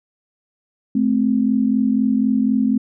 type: tone pair together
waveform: sine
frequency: 215.8 / 259.8 Hz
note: A3 / C4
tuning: -33 / -12 cents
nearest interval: minor third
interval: 321 cents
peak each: -17 dBFS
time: 0.95-2.78 s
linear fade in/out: 5 ms
effects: none